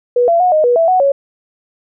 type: tone with pitch steps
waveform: sine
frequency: 487.6 / 678 / 727 / 619 / 486.1 / 661 / 740 / 556 Hz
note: B4 / E5 / F#5 / D#5 / B4 / E5 / F#5 / C#5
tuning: -22 / +49 / -31 / -9 / -28 / +5 / 0 / +5 cents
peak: -8 dBFS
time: 0.16-1.12 s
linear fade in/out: 5 ms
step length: 120 ms
effects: none